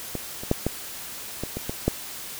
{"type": "clicks", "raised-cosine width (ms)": 2, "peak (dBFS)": [-15, -22, -6, -9, -15, -16, -15, -6], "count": 8, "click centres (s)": [0.153, 0.435, 0.514, 0.666, 1.436, 1.57, 1.695, 1.88], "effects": ["white hiss -37 dBFS RMS until 2.39 s"]}